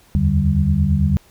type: tone cluster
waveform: sine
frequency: 77.6 / 86.6 / 146.9 / 194.2 Hz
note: D#2 / F2 / D3 / G3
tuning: -4 / -14 / +1 / -16 cents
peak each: -19 dBFS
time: 0.15-1.17 s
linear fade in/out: 0 ms
effects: pink hiss -52 dBFS RMS until 1.3 s